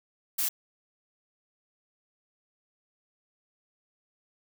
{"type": "noise", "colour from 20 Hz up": "blue", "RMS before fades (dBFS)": -28, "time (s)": [0.38, 0.49], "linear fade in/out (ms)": 10, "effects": []}